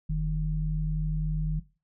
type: tone pair together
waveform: sine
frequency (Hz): 44.01 / 155.56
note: F1 / D#3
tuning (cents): +14 / 0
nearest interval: octave + minor seventh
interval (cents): 2186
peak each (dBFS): -28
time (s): 0.09-1.6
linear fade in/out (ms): 10
effects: noise-tail reverb RT60 0.3 s tail -17 dB re dry